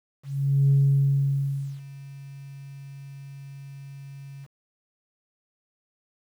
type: tone with ADSR envelope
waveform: sine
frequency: 138.59 Hz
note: C#3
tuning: in tune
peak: -14 dBFS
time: 0.23-4.47 s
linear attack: 470 ms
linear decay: 1100 ms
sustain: -24 dB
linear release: 34 ms
effects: tanh soft clip ceiling -12 dBFS + 9-bit